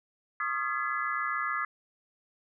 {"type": "tone cluster", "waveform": "sine", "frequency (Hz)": [1095, 1230, 1357, 1694, 2020], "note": ["C#6", "D#6", "E6", "G#6", "B6"], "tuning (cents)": [-22, -20, 50, 34, 39], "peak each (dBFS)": [-40, -32, -36, -34, -38], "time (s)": [0.4, 1.65], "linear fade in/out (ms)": 2, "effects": []}